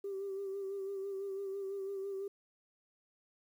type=tone with vibrato; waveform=sine; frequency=392 Hz; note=G4; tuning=in tune; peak=-36 dBFS; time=0.04-2.28 s; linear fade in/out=5 ms; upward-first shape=sine; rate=6 Hz; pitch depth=36 cents each way; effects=tanh soft clip ceiling -33 dBFS + 11-bit